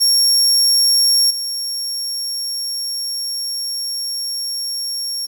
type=tone with level steps; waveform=30% pulse; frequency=5530 Hz; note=F8; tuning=18 cents flat; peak=-7 / -17 dBFS; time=0-5.27 s; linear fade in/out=20 ms; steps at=1.3 s; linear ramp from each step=10 ms; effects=8-bit